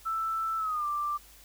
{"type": "tone with pitch glide", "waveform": "sine", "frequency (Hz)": [1324, 1179.5], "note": ["E6", "D6"], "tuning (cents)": [7, 7], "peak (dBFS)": -28, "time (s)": [0.05, 1.18], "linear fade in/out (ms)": 20, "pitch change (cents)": -200, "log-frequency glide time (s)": [0.58, 0.86], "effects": ["added 50 Hz sine -57 dBFS peak until 1.44 s", "white hiss -55 dBFS RMS until 1.44 s"]}